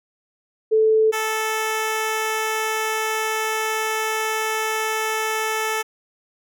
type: tone pair in turn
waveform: sine / 10% pulse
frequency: 438.2 / 438.2 Hz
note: A4 / A4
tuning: -7 / -7 cents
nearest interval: unison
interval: 0 cents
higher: neither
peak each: -13 dBFS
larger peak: neither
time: 0.71-1.12 / 1.12-5.83 s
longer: second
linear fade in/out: 20 ms
effects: none

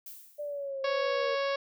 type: noise with exponential decay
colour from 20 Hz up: violet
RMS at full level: -42 dBFS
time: 0.06-0.71 s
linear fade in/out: 5 ms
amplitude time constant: 140 ms
type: linear sweep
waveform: sine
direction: down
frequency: 593 to 466.2 Hz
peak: -33 dBFS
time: 0.38-1.36 s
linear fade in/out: 20 ms
type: harmonic tone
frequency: 554.4 Hz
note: C#5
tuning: in tune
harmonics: 1 / 2 / 3 / 4 / 5 / 6 / 7 / 8 / 9 / 10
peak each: -29 / -35 / -39 / -41 / -43 / -45 / -46 / -47 / -48 / -49 dBFS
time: 0.84-1.56 s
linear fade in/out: 5 ms
effects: none

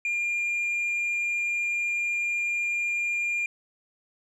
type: tone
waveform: sine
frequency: 2404 Hz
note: D7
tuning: 40 cents sharp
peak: -22 dBFS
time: 0.05-3.46 s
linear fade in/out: 2 ms
effects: tanh soft clip ceiling -24 dBFS

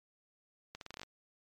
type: accelerating click train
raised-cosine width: 0.2 ms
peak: -27 dBFS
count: 9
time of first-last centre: 0.75-1.033 s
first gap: 62 ms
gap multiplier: 0.83
effects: MP3 64 kbps

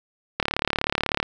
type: click train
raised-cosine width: 0.3 ms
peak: -5 dBFS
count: 31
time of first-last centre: 0.4-1.229 s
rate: 36.2 Hz
effects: none

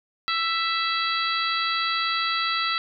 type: harmonic tone with a mistuned harmonic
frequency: 659.3 Hz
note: E5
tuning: in tune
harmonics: 2 / 3 / 4 / 5 / 6 / 7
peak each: -26 / -30 / -32 / -32 / -29 / -33 dBFS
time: 0.28-2.78 s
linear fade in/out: 0 ms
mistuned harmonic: 2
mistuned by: +16 cents
effects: none

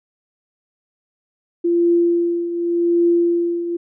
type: tone with tremolo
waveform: sine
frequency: 343.3 Hz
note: F4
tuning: 30 cents flat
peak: -11 dBFS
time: 1.64-3.77 s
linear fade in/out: 10 ms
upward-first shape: triangle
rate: 0.87 Hz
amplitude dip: 70%
effects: none

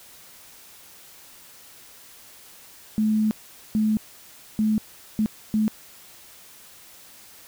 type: tone bursts at uneven times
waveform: sine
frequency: 215.9 Hz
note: A3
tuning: 33 cents flat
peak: -18 dBFS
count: 5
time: 2.98-3.31 / 3.75-3.97 / 4.59-4.78 / 5.19-5.26 / 5.54-5.68 s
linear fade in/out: 0 ms
effects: white hiss -48 dBFS RMS until 7.47 s

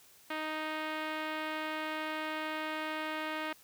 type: tone with low-pass filter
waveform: 5% pulse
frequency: 311.1 Hz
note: D#4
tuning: in tune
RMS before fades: -37 dBFS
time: 0.3-3.53 s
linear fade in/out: 5 ms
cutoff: 2500 Hz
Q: 0.63
effects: white hiss -60 dBFS RMS until 3.63 s

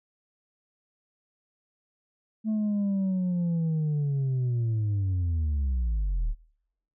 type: linear sweep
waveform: sine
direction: down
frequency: 220 to 35 Hz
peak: -21 dBFS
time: 2.44-6.35 s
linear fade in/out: 50 ms
effects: noise-tail reverb RT60 0.9 s tail -26 dB re dry + tanh soft clip ceiling -23 dBFS

